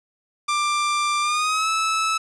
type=tone with pitch glide; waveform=sawtooth; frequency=1184 to 1306.2 Hz; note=D6 to E6; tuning=+14 to -16 cents; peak=-16 dBFS; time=0.48-2.18 s; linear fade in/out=10 ms; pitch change=+170 cents; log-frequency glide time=1.21-1.69 s; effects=resampled to 22050 Hz + 8-bit